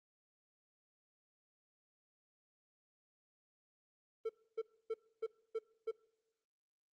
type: tone bursts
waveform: triangle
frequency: 447.5 Hz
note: A4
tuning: 29 cents sharp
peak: -33 dBFS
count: 6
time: 4.25-5.914 s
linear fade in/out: 10 ms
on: 44 ms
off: 280 ms
effects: noise-tail reverb RT60 0.9 s tail -23 dB re dry + Opus 24 kbps